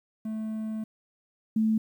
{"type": "tone pair in turn", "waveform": ["triangle", "sine"], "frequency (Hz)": [218.6, 219.5], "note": ["A3", "A3"], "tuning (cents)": [-11, -4], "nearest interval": "unison", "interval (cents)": 7, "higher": "second", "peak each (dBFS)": [-28, -21], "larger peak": "second", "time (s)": [[0.25, 0.84], [1.56, 1.78]], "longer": "first", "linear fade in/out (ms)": 5, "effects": ["10-bit"]}